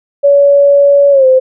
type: tone with pitch glide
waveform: sine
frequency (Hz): 566 to 519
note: C#5 to C5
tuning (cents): +36 to -14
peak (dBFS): -3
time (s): 0.23-1.4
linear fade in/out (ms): 20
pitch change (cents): -150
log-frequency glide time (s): 1.11-1.26
effects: none